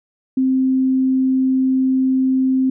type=tone; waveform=sine; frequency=261.6 Hz; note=C4; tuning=in tune; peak=-13 dBFS; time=0.37-2.7 s; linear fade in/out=5 ms; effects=none